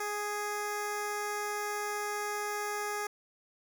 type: tone with notch filter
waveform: 10% pulse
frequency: 415.3 Hz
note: G#4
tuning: in tune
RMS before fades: -35 dBFS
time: 0-3.07 s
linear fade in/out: 5 ms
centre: 2900 Hz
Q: 1.9
effects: 10-bit